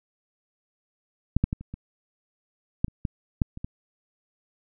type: clicks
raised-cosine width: 5 ms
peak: -7 / -8 / -14 / -27 / -23 / -9 / -29 / -14 / -8 / -25 / -19 dBFS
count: 11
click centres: 1.366 / 1.44 / 1.529 / 1.61 / 1.74 / 2.845 / 2.882 / 3.052 / 3.418 / 3.574 / 3.645 s
effects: none